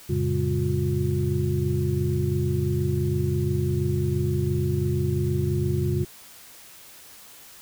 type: tone cluster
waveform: sine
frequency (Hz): 88.4 / 111.2 / 137.2 / 201.3 / 357.8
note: F2 / A2 / C#3 / G3 / F4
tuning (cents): +22 / +19 / -17 / +46 / +42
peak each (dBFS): -27 / -30 / -25 / -32 / -28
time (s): 0.09-6.05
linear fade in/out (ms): 10
effects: white hiss -47 dBFS RMS until 7.61 s